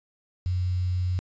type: tone with quantisation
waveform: sine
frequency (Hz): 90.7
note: F#2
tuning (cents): -34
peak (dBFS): -23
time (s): 0.46-1.19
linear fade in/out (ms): 0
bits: 8
effects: resampled to 16000 Hz

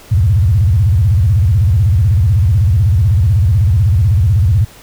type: tone with vibrato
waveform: sine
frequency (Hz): 93.6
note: F#2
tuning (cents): +20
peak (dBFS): -7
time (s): 0.11-4.65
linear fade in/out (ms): 10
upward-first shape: square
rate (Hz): 16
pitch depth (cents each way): 300
effects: pink hiss -39 dBFS RMS until 4.82 s

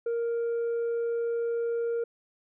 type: tone with tanh clipping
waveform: sine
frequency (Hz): 466.7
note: A#4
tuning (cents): +2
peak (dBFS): -27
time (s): 0.06-2.04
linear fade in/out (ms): 5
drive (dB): 2
effects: none

